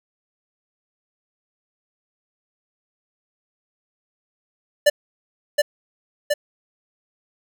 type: tone with echo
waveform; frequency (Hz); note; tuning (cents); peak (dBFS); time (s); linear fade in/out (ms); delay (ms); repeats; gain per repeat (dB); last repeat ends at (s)
square; 587.3; D5; 0; -11; 4.86-4.9; 10; 720; 2; -3; 6.34
effects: none